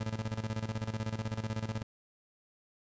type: tone with tremolo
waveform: 30% pulse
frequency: 110 Hz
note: A2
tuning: in tune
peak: -29 dBFS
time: 0-1.83 s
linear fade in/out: 10 ms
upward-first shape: square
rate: 16 Hz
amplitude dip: 75%
effects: resampled to 16000 Hz